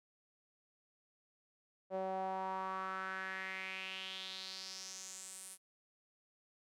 sawtooth tone with band-pass filter sweep, 189.3 Hz, F#3, 40 cents sharp, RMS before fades -43 dBFS, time 1.9-5.58 s, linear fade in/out 50 ms, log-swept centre 590 to 10000 Hz, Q 4.1, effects none

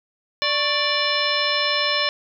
harmonic tone with a mistuned harmonic, 587.3 Hz, D5, in tune, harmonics 1 / 2 / 3 / 4 / 5 / 6 / 7 / 9, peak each -27 / -27 / -27 / -27 / -27 / -27 / -27 / -27 dBFS, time 0.42-2.09 s, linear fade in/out 0 ms, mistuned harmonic 2, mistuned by -100 cents, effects none

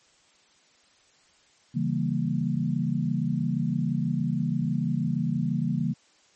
sine chord, C# diminished seventh, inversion none, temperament equal, 138.59 / 164.81 / 196 / 233.1 Hz, C#3 / E3 / G3 / Bb3, 0 / 0 / 0 / 0 cents, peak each -29 / -28 / -31 / -29 dBFS, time 1.74-5.94 s, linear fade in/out 20 ms, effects white hiss -61 dBFS RMS until 6.35 s + MP3 32 kbps

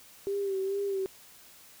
sine tone with vibrato, 392 Hz, G4, in tune, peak -28 dBFS, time 0.27-1.06 s, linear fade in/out 0 ms, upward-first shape sine, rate 2.3 Hz, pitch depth 45 cents each way, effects white hiss -54 dBFS RMS until 1.8 s

